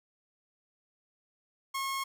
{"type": "tone", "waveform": "sawtooth", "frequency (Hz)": 1085, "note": "C#6", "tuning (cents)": -37, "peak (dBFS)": -28, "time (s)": [1.74, 2.04], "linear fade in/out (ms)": 10, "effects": []}